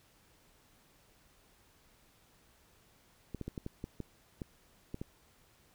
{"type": "clicks", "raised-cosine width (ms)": 3, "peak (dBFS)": -26, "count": 10, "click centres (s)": [3.347, 3.413, 3.48, 3.578, 3.664, 3.841, 4.003, 4.418, 4.944, 5.015], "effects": ["pink hiss -66 dBFS RMS until 5.74 s"]}